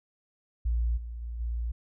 sine tone with level steps, 58.2 Hz, A#1, 2 cents flat, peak -23 / -35 / -33 / -28 dBFS, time 0.65-1.72 s, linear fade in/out 10 ms, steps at 0.96 / 1.21 / 1.39 s, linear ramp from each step 20 ms, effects tanh soft clip ceiling -20 dBFS

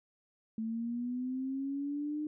sine linear sweep, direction up, 220 to 304.9 Hz, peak -33 dBFS, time 0.58-2.27 s, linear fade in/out 2 ms, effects none

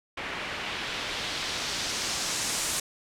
white noise with low-pass filter sweep, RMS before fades -32 dBFS, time 0.17-2.8 s, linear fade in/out 5 ms, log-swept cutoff 2100 to 8900 Hz, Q 1.2, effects none

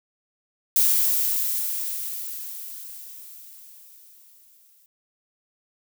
violet noise with exponential decay, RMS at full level -18 dBFS, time 0.76-4.86 s, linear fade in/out 1 ms, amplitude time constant 890 ms, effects none

